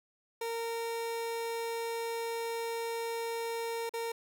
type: tone with dropouts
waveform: 30% pulse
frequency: 461 Hz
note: A#4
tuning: 19 cents flat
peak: -31 dBFS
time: 0.41-4.12 s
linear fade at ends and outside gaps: 5 ms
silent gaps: 3.894-3.937 s
effects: none